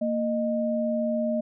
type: tone pair together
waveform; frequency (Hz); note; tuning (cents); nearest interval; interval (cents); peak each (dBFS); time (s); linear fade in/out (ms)
sine; 230.9 / 616.4; A#3 / D#5; -16 / -16; octave + perfect fourth; 1700; -26; 0.01-1.41; 10
effects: none